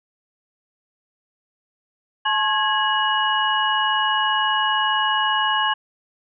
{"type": "tone cluster", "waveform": "sine", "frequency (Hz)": [861, 1076, 1657, 2909], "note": ["A5", "C6", "G#6", "F#7"], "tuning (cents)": [-38, 48, -4, -30], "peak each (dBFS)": -23, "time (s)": [2.25, 5.74], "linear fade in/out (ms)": 10, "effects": []}